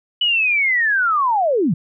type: linear sweep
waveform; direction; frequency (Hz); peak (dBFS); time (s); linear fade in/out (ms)
sine; down; 2980 to 135.6; -14; 0.21-1.74; 5
effects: none